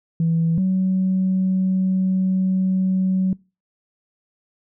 sine tone pair in turn, 165 / 187.67 Hz, E3 / F#3, +2 / +25 cents, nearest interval major second, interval 223 cents, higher second, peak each -15 dBFS, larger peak neither, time 0.2-0.58 / 0.58-3.33 s, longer second, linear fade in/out 2 ms, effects noise-tail reverb RT60 0.3 s tail -25 dB re dry + tanh soft clip ceiling -12 dBFS

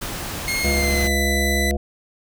pink noise, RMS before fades -29 dBFS, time 0.01-1.08 s, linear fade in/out 10 ms
sawtooth tone with pitch glide, 2148 to 1992.6 Hz, C7 to B6, +45 to +15 cents, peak -18 dBFS, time 0.48-1.71 s, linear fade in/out 0 ms, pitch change -130 cents, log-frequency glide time 0.68-1.12 s
harmonic tone, 70 Hz, C#2, 18 cents sharp, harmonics 1 / 3 / 5 / 7 / 9 / 10, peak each -21 / -26 / -28 / -29 / -31 / -31 dBFS, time 0.64-1.77 s, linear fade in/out 5 ms
effects none

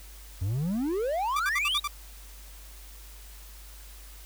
triangle exponential sweep, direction up, 86 to 3872 Hz, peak -24 dBFS, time 0.41-1.8 s, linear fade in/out 10 ms
sawtooth tone bursts, 1174.7 Hz, D6, in tune, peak -24 dBFS, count 6, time 1.36-1.877 s, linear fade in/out 5 ms, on 37 ms, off 59 ms
effects added 50 Hz sine -45 dBFS peak until 4.25 s + white hiss -51 dBFS RMS until 4.25 s

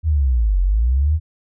sine linear two-way sweep, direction down then up, 82 to 43.65 to 82 Hz, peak -13 dBFS, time 0.03-1.2 s, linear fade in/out 50 ms, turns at 0.61 s, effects none

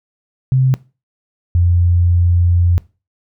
sine tone pair in turn, 130.81 / 87.31 Hz, C3 / F2, 0 / 0 cents, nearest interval perfect fifth, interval 700 cents, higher first, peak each -9 dBFS, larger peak neither, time 0.52-0.74 / 1.55-2.78 s, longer second, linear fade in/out 0 ms, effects noise-tail reverb RT60 0.3 s tail -20 dB re dry

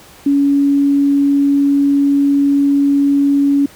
sine tone, 281.5 Hz, C#4, 27 cents sharp, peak -9 dBFS, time 0.26-3.66 s, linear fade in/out 5 ms, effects pink hiss -41 dBFS RMS until 3.75 s + high-pass 60 Hz 12 dB/octave

